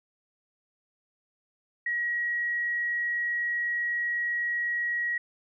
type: tone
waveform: sine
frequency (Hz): 1906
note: A#6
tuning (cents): +38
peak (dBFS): -26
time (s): 1.86-5.18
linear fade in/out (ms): 5
effects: none